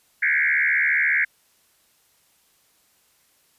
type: tone with frequency modulation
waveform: sine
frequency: 1908 Hz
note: A#6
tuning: 40 cents sharp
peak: -17 dBFS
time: 0.22-1.25 s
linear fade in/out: 10 ms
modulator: 74.6 Hz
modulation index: 4.5
effects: white hiss -62 dBFS RMS until 3.58 s + resampled to 32000 Hz